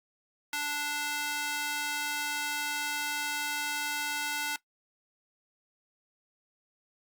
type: tone with high-pass filter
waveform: square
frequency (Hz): 293.9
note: D4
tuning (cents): +1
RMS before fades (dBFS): -33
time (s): 0.53-4.56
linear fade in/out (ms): 2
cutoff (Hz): 1400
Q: 0.9
effects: noise-tail reverb RT60 0.1 s tail -18 dB re dry + Opus 48 kbps